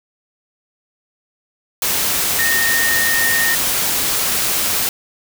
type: tone in noise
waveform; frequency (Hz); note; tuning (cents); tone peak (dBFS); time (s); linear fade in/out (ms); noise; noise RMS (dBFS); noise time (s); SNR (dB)
sine; 1842; A#6; -21; -16; 2.39-3.55; 2; white; -18; 1.82-4.89; -1
effects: none